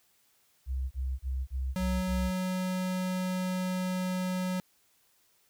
sine tone bursts, 65.41 Hz, C2, in tune, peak -29 dBFS, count 6, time 0.66-2.315 s, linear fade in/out 50 ms, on 250 ms, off 31 ms
square tone with pitch glide, 185 to 183.93 Hz, F#3 to F#3, 0 to -10 cents, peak -30 dBFS, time 1.76-4.6 s, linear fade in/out 0 ms, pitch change -10 cents, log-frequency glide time 2.06-4.23 s
effects white hiss -68 dBFS RMS until 5.49 s

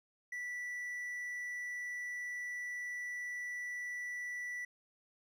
triangle tone, 1963 Hz, B6, 11 cents flat, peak -37 dBFS, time 0.32-4.65 s, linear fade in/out 5 ms, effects none

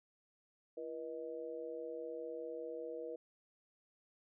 sine tone with amplitude modulation, 481.4 Hz, B4, 44 cents flat, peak -37 dBFS, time 0.77-3.16 s, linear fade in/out 5 ms, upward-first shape sine, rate 145 Hz, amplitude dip 100%, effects none

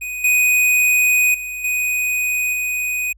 square tone with level steps, 2491 Hz, D#7, 1 cent sharp, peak -25 / -13 / -26 / -18 / -20 dBFS, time 0.01-3.13 s, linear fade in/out 10 ms, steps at 0.24 / 1.34 / 1.64 / 2.53 s, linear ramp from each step 5 ms, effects added 50 Hz sine -47 dBFS peak until 3.17 s

